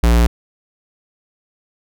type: tone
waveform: square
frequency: 58.27 Hz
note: A#1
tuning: in tune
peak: -10 dBFS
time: 0.03-0.27 s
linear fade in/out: 5 ms
effects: none